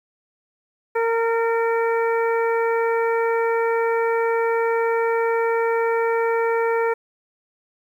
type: harmonic tone with a mistuned harmonic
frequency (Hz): 459.5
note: A#4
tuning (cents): -25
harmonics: 1 / 2 / 3 / 4 / 5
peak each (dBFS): -19 / -25 / -29 / -31 / -33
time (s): 0.95-6.94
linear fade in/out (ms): 10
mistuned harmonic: 4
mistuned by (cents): -16
effects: 9-bit